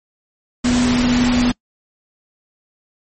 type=tone in noise; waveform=sine; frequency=245.5 Hz; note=B3; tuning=10 cents flat; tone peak=-13 dBFS; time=0.64-1.52 s; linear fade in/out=10 ms; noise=pink; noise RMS=-21 dBFS; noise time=0.64-1.52 s; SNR=+5 dB; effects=noise-tail reverb RT60 0.1 s tail -25 dB re dry + MP3 32 kbps